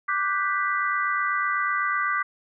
sine chord, G major seventh, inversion second, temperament equal, 1174.7 / 1480 / 1568 / 1975.5 Hz, D6 / F#6 / G6 / B6, 0 / 0 / 0 / 0 cents, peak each -25 / -30 / -30 / -28 dBFS, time 0.08-2.23 s, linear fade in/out 10 ms, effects none

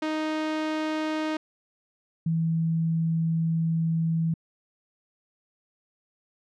sawtooth / sine tone pair in turn, 311.1 / 163.57 Hz, D#4 / E3, 0 / -13 cents, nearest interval major seventh, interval 1113 cents, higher first, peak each -22 dBFS, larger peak neither, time 0.02-1.37 / 2.26-4.34 s, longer second, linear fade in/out 5 ms, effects low-pass 4000 Hz 12 dB/octave

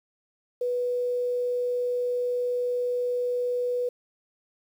sine tone with quantisation, 491.5 Hz, B4, 8 cents flat, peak -24 dBFS, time 0.61-3.89 s, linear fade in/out 5 ms, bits 9, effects none

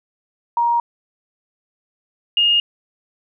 sine tone pair in turn, 943 / 2843 Hz, A#5 / F7, +20 / +30 cents, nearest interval octave + perfect fifth, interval 1910 cents, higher second, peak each -14 / -12 dBFS, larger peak second, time 0.57-0.8 / 2.37-2.6 s, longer neither, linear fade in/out 2 ms, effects none

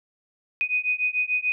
sine beating tone pair, 2489 / 2495.8 Hz, D#7 / D#7, 0 / +5 cents, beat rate 6.8 Hz, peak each -25 dBFS, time 0.61-1.52 s, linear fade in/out 0 ms, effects none

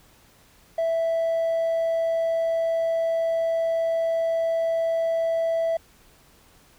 triangle tone, 659.3 Hz, E5, in tune, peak -18 dBFS, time 0.78-5.77 s, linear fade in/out 5 ms, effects tanh soft clip ceiling -16 dBFS + pink hiss -56 dBFS RMS until 6.78 s

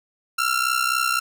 sawtooth ring-modulated tone, 1365 Hz, F6, 40 cents flat, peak -13 dBFS, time 0.38-1.2 s, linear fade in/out 10 ms, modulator 31.9 Hz, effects none

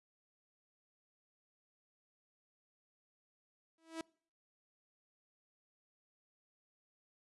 sawtooth tone with exponential growth, 325.5 Hz, E4, 22 cents flat, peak -33 dBFS, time 3.78-4.01 s, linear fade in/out 2 ms, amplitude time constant 48 ms, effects noise-tail reverb RT60 0.5 s tail -25 dB re dry + resampled to 24000 Hz

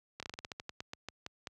slowing click train, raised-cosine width 0.2 ms, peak -23 dBFS, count 15, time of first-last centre 0.2-1.472 s, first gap 27 ms, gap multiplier 1.17, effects high-pass 60 Hz 12 dB/octave

